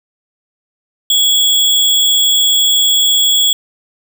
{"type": "tone with sample-and-hold", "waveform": "sine", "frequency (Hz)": 3358, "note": "G#7", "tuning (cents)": 18, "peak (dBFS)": -8, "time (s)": [1.1, 3.53], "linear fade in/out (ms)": 2, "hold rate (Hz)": 11025, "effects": []}